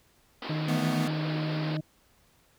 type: band-pass noise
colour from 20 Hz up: pink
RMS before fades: -38 dBFS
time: 0.42-1.77 s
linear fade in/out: 2 ms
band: 220 to 5000 Hz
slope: 96 dB/octave
type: harmonic tone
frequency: 155 Hz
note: D#3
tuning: 6 cents flat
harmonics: 1 / 2 / 4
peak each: -29 / -35 / -41 dBFS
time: 0.49-1.81 s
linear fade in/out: 10 ms
type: chord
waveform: square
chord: E suspended fourth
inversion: none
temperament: equal with one note detuned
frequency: 162.73 / 220 / 246.9 Hz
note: E3 / A3 / B3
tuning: -22 / 0 / 0 cents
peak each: -35 / -35 / -31 dBFS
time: 0.68-1.08 s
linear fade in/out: 5 ms
effects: pink hiss -64 dBFS RMS until 2.58 s

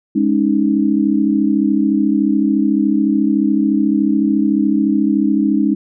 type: chord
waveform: sine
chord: Ab suspended fourth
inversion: none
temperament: equal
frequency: 207.7 / 277.2 / 311.1 Hz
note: Ab3 / Db4 / Eb4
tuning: 0 / 0 / 0 cents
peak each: -16 dBFS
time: 0.15-5.75 s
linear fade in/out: 10 ms
effects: none

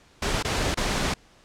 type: noise with dropouts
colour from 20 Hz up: pink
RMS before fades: -25 dBFS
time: 0.22-1.14 s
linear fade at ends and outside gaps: 5 ms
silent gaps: 0.427-0.447 / 0.745-0.772 s
effects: pink hiss -56 dBFS RMS until 1.44 s + low-pass 7000 Hz 12 dB/octave

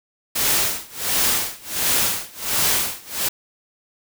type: noise with tremolo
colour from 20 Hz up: white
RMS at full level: -18 dBFS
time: 0.35-3.29 s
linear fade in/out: 10 ms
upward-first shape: sine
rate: 1.4 Hz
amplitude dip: 95%
effects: none

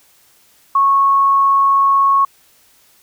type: tone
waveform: sine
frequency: 1101 Hz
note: C#6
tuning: 12 cents flat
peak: -9 dBFS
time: 0.75-2.25 s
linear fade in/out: 5 ms
effects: white hiss -52 dBFS RMS until 3.02 s

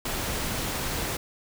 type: noise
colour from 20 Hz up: pink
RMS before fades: -30 dBFS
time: 0.05-1.17 s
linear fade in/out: 5 ms
effects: none

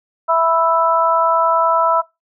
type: harmonic tone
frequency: 329.6 Hz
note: E4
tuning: in tune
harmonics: 2 / 3 / 4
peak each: -16 / -16 / -16 dBFS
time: 0.28-2.02 s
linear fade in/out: 20 ms
effects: noise-tail reverb RT60 0.2 s tail -21 dB re dry

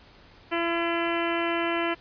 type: harmonic tone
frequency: 337.9 Hz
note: E4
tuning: 43 cents sharp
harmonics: 1 / 2 / 3 / 4 / 5 / 6 / 7 / 8 / 9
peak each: -28 / -31 / -33 / -34 / -35 / -36 / -36 / -37 / -38 dBFS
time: 0.51-1.95 s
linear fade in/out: 20 ms
effects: pink hiss -53 dBFS RMS until 2 s + resampled to 11025 Hz

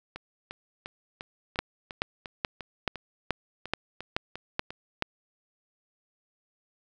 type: two click trains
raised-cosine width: 0.3 ms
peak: -22 / -10 dBFS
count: 14 / 9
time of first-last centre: 0.16-4.705 / 1.59-5.023 s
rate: 2.86 / 2.33 Hz
effects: none

